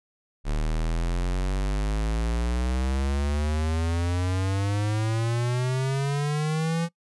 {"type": "exponential sweep", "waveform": "square", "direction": "up", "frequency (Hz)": [36.71, 170], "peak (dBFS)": -24, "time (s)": [0.44, 6.89], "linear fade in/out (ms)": 50, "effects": ["noise-tail reverb RT60 0.1 s tail -22 dB re dry", "resampled to 24000 Hz"]}